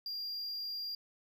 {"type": "tone", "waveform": "triangle", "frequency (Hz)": 4786, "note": "D8", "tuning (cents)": 32, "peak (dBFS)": -36, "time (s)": [0.06, 0.95], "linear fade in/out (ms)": 2, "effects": []}